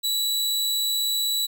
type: tone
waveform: sawtooth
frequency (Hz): 3933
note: B7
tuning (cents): -8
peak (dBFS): -19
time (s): 0.03-1.47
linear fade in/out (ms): 20
effects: none